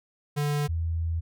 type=tone pair in turn; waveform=square / sine; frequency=146.4 / 82.57 Hz; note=D3 / E2; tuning=-5 / +3 cents; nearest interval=minor seventh; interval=992 cents; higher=first; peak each=-25 dBFS; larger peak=neither; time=0.36-0.68 / 0.68-1.21 s; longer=second; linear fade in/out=20 ms; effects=none